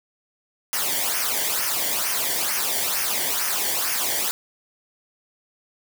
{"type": "noise with flanger", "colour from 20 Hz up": "white", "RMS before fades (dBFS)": -24, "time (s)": [0.73, 4.31], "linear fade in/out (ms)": 0, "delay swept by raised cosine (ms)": [0.25, 0.79], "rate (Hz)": 2.2, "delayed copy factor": -0.7, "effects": []}